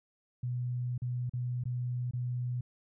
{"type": "tone with dropouts", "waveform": "sine", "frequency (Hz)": 123.47, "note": "B2", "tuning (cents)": 0, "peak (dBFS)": -31, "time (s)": [0.43, 2.61], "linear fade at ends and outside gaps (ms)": 5, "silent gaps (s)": [[0.979, 1.019], [1.296, 1.335], [1.638, 1.654], [2.111, 2.134]], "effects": []}